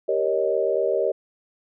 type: chord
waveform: sine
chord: Eb dominant seventh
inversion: first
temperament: equal with one note detuned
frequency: 392 / 470.2 / 554.4 / 622.3 Hz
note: G4 / Bb4 / Db5 / Eb5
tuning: 0 / +15 / 0 / 0 cents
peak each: -25 dBFS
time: 0.08-1.12 s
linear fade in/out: 10 ms
effects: none